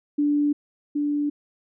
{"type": "tone pair in turn", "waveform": "sine", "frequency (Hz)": [292.2, 292.2], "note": ["D4", "D4"], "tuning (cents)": [-9, -9], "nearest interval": "unison", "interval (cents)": 0, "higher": "neither", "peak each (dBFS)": [-18, -21], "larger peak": "first", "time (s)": [[0.18, 0.53], [0.95, 1.3]], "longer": "neither", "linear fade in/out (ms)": 10, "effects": []}